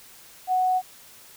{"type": "tone", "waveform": "sine", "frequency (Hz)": 740, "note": "F#5", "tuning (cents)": 0, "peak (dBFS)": -19, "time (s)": [0.47, 0.82], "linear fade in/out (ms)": 50, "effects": ["white hiss -49 dBFS RMS until 1.36 s"]}